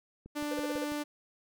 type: click train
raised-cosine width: 3 ms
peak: -35 dBFS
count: 5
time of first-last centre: 0.26-0.92 s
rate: 6.06 Hz
type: tone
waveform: sawtooth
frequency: 295 Hz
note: D4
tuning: 8 cents sharp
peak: -29 dBFS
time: 0.35-1.04 s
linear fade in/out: 20 ms
type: tone bursts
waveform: triangle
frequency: 509 Hz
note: C5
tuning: 48 cents flat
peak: -31 dBFS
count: 6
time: 0.51-0.844 s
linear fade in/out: 5 ms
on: 29 ms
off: 32 ms
effects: none